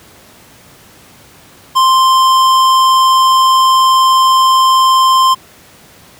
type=tone with tanh clipping; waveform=sine; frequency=1046.5 Hz; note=C6; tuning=in tune; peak=-8 dBFS; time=1.75-5.35 s; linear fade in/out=20 ms; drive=17 dB; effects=pink hiss -41 dBFS RMS until 6.19 s + high-pass 80 Hz 12 dB/octave